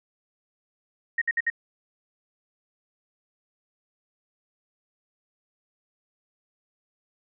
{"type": "tone bursts", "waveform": "sine", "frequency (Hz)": 1864.7, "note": "A#6", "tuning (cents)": 0, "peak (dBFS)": -21, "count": 4, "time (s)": [1.18, 1.501], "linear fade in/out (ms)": 5, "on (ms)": 36, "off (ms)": 59, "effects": []}